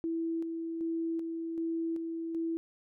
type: tone with tremolo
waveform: sine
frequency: 329.6 Hz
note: E4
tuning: in tune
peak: -30 dBFS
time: 0.04-2.57 s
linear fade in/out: 0 ms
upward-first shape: square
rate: 1.3 Hz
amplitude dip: 35%
effects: none